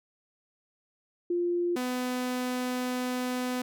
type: tone pair in turn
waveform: sine / sawtooth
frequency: 349.2 / 250.8 Hz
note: F4 / B3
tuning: 0 / +27 cents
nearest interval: tritone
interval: 573 cents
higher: first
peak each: -25 dBFS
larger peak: neither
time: 1.3-1.76 / 1.76-3.62 s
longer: second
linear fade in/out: 5 ms
effects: none